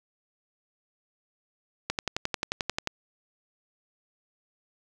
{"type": "click train", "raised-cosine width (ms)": 0.2, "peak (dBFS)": -10, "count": 12, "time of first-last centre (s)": [1.9, 2.873], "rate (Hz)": 11.3, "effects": []}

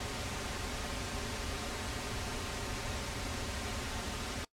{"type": "noise with comb filter", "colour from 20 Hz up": "pink", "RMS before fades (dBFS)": -38, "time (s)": [0, 4.45], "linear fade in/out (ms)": 5, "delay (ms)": 6.1, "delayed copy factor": -0.55, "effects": ["noise-tail reverb RT60 0.1 s tail -21 dB re dry", "low-pass 8000 Hz 12 dB/octave"]}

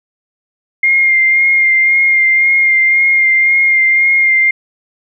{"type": "tone with vibrato", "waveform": "sine", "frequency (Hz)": 2119, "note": "C7", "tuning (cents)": 21, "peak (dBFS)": -7, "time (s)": [0.83, 4.51], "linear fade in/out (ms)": 5, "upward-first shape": "sine", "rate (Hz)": 1.9, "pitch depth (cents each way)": 21, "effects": []}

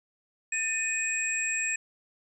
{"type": "tone cluster", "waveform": "sine", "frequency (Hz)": [1792, 2498, 7620], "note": ["A6", "D#7", "A#8"], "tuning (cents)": [31, 6, 37], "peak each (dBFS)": [-33, -30, -31], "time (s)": [0.52, 1.76], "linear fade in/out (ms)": 5, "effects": []}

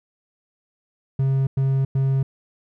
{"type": "tone bursts", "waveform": "triangle", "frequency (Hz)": 134.7, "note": "C#3", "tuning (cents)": -49, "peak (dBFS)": -15, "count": 3, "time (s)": [1.19, 2.23], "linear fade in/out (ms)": 5, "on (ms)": 280, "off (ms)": 100, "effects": []}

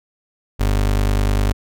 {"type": "tone", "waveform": "30% pulse", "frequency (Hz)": 49.97, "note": "G1", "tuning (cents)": 34, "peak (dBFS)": -12, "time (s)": [0.59, 1.53], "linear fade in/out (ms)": 20, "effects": []}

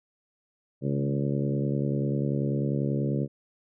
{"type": "harmonic tone with a mistuned harmonic", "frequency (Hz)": 70.2, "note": "C#2", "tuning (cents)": 22, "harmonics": [2, 3, 4, 5, 6, 7, 8], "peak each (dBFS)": [-27, -31, -33, -35, -37, -38, -39], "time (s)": [0.81, 3.28], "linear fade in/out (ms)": 50, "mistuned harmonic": 2, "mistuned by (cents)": -25, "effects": []}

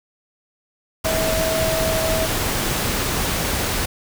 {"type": "tone in noise", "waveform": "sine", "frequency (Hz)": 644, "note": "E5", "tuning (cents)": -41, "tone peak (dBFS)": -21, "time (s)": [1.05, 2.26], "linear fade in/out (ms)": 10, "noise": "pink", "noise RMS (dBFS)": -22, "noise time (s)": [1.04, 3.86], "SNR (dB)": -2, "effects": []}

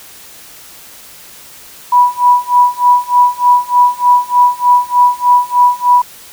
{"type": "tone with tremolo", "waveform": "sine", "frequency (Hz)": 981, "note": "B5", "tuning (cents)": -12, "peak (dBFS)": -3, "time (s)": [1.92, 6.02], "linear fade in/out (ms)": 5, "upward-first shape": "sine", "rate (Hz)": 3.3, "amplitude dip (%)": 95, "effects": ["white hiss -36 dBFS RMS until 6.32 s"]}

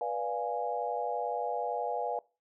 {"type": "chord", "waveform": "sine", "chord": "B diminished seventh", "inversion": "none", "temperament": "equal with one note detuned", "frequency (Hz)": [489.6, 587.3, 698.5, 830.6], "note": ["B4", "D5", "F5", "Ab5"], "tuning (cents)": [-15, 0, 0, 0], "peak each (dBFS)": [-36, -38, -35, -35], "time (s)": [0.01, 2.19], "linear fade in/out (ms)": 2, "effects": ["noise-tail reverb RT60 0.3 s tail -22 dB re dry"]}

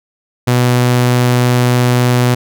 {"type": "tone", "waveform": "sawtooth", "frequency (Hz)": 123.47, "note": "B2", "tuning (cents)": 0, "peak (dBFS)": -5, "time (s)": [0.47, 2.35], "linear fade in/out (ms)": 10, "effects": []}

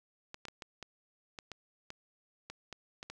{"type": "clicks", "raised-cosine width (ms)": 0.2, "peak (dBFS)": -26, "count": 12, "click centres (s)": [0.344, 0.453, 0.484, 0.622, 0.827, 1.388, 1.517, 1.904, 2.5, 2.727, 3.029, 3.1], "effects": []}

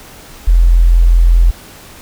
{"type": "tone", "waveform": "sine", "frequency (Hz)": 42.57, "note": "F1", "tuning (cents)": -44, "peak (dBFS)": -4, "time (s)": [0.47, 1.51], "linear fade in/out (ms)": 10, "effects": ["pink hiss -36 dBFS RMS until 2.01 s"]}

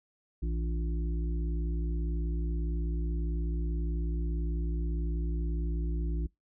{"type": "harmonic tone with a mistuned harmonic", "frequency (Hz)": 58.27, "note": "A#1", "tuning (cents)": 0, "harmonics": [1, 3, 5, 6], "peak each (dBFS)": [-29, -39, -43, -45], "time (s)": [0.42, 6.27], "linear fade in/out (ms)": 10, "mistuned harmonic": 3, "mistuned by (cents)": -120, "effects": ["noise-tail reverb RT60 0.2 s tail -25 dB re dry"]}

